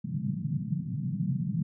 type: band-pass noise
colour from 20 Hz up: white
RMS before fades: -31 dBFS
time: 0.04-1.63 s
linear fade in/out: 10 ms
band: 120 to 200 Hz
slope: 48 dB/octave
effects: none